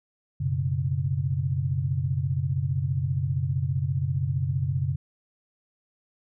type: chord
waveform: sine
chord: F# suspended fourth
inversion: none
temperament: equal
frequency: 92.5 / 123.47 / 138.59 Hz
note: F#2 / B2 / C#3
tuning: 0 / 0 / 0 cents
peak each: -29 / -29 / -26 dBFS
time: 0.4-4.96 s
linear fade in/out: 10 ms
effects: none